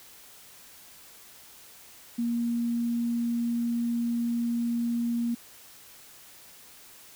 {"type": "tone", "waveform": "sine", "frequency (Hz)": 235.5, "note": "A#3", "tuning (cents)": 18, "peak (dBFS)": -25, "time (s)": [2.18, 5.35], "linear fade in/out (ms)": 10, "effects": ["white hiss -51 dBFS RMS until 7.15 s"]}